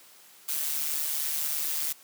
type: noise with amplitude modulation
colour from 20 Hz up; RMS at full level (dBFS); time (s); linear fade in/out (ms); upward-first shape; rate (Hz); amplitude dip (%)
blue; -27; 0.48-1.93; 10; sine; 149; 65
effects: white hiss -54 dBFS RMS until 2.03 s + high-pass 200 Hz 12 dB/octave